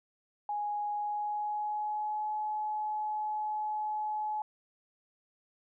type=tone with pitch glide; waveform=sine; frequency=830.6 to 851.5 Hz; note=G#5 to G#5; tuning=0 to +43 cents; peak=-31 dBFS; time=0.49-4.42 s; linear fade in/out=2 ms; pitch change=+43 cents; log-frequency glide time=0.92-2.31 s; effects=none